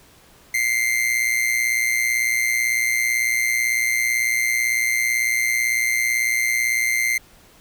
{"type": "tone with amplitude modulation", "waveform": "45% pulse", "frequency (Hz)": 2093, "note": "C7", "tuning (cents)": 0, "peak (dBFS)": -15, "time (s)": [0.54, 7.18], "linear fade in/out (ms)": 5, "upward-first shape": "sine", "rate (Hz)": 118, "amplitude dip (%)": 70, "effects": ["pink hiss -51 dBFS RMS until 7.6 s"]}